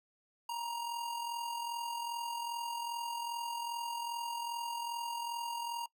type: tone with amplitude modulation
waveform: square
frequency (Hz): 940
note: A#5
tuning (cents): +14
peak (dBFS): -35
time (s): 0.49-5.86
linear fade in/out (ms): 5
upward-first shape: sine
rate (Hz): 42.5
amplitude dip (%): 45
effects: noise-tail reverb RT60 0.1 s tail -21 dB re dry